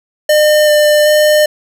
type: tone with vibrato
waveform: square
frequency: 602 Hz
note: D5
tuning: 43 cents sharp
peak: -7 dBFS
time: 0.29-1.46 s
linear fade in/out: 5 ms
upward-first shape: square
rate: 1.3 Hz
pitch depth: 9 cents each way
effects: none